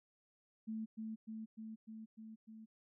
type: tone with echo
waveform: sine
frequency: 220.3 Hz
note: A3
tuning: 2 cents sharp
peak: -39 dBFS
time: 0.67-0.86 s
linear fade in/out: 20 ms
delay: 300 ms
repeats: 6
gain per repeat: -2 dB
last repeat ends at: 2.66 s
effects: none